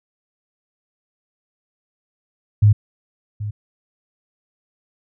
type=tone with echo; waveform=sine; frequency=104.6 Hz; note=G#2; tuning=13 cents sharp; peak=-8 dBFS; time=2.62-2.73 s; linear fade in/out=10 ms; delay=780 ms; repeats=1; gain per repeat=-15 dB; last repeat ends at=3.51 s; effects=none